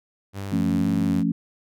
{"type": "tone with vibrato", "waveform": "sawtooth", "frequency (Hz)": 96, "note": "G2", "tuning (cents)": -36, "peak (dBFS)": -26, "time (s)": [0.33, 1.24], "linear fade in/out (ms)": 50, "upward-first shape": "square", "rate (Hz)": 2, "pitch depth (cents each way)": 50}
{"type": "chord", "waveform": "sine", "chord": "F augmented", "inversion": "none", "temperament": "equal with one note detuned", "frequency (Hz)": [172.11, 220, 277.2], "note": ["F3", "A3", "C#4"], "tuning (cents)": [-25, 0, 0], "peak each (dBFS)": -24, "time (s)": [0.52, 1.32], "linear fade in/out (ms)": 5}
{"effects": []}